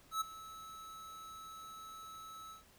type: tone with ADSR envelope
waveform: square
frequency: 1300 Hz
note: E6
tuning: 24 cents flat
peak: -32 dBFS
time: 0.11-2.64 s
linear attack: 100 ms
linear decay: 13 ms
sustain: -17 dB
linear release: 130 ms
effects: pink hiss -64 dBFS RMS until 2.78 s